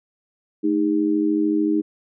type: tone with amplitude modulation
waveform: sine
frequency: 311.1 Hz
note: D#4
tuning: in tune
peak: -13 dBFS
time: 0.63-1.82 s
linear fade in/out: 20 ms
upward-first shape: sine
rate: 93.5 Hz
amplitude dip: 85%
effects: none